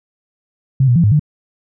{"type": "tone with pitch steps", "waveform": "sine", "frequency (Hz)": [133.6, 121.6, 169.4, 104.4, 149.5], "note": ["C3", "B2", "E3", "G#2", "D3"], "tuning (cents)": [36, -26, 48, 10, 31], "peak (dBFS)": -8, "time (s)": [0.8, 1.195], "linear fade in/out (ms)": 5, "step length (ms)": 79, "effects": []}